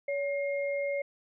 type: tone pair together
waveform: sine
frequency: 565 / 2133 Hz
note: C#5 / C7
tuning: +33 / +33 cents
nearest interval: octave + major seventh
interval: 2300 cents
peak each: -29 / -37 dBFS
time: 0.08-1.02 s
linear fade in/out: 5 ms
effects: none